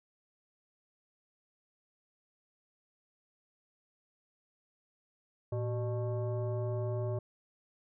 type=tone with frequency modulation; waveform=sine; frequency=112.9 Hz; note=A2; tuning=45 cents sharp; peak=-31 dBFS; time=5.52-7.19 s; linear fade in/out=5 ms; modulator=492 Hz; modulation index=0.86; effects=none